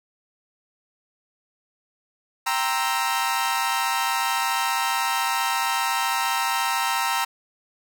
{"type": "chord", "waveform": "sawtooth", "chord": "C dominant seventh", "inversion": "second", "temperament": "equal", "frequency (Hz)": [784, 932.3, 1046.5, 1318.5], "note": ["G5", "Bb5", "C6", "E6"], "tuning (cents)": [0, 0, 0, 0], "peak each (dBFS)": [-25, -21, -27, -24], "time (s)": [2.46, 7.25], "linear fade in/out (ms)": 10, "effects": []}